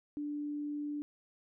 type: tone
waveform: sine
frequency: 293.7 Hz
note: D4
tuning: in tune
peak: -35 dBFS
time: 0.17-1.02 s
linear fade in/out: 0 ms
effects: none